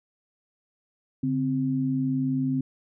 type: tone pair together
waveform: sine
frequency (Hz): 142.39 / 261.6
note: C#3 / C4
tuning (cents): +47 / 0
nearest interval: major seventh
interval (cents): 1053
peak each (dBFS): -28 / -24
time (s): 1.23-2.61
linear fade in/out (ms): 5
effects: none